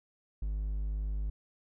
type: tone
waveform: triangle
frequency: 51.3 Hz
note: G#1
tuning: 21 cents flat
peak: -29 dBFS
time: 0.42-1.3 s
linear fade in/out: 5 ms
effects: none